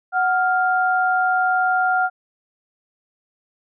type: tone pair together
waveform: sine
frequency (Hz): 741.1 / 1400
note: F#5 / F6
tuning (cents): +3 / +4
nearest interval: major seventh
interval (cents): 1101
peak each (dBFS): -18 / -19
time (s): 0.12-2.1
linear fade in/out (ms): 50
effects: none